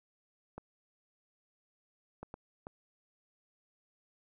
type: clicks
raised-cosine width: 1 ms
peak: -29 dBFS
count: 4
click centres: 0.58 / 2.23 / 2.341 / 2.669 s
effects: none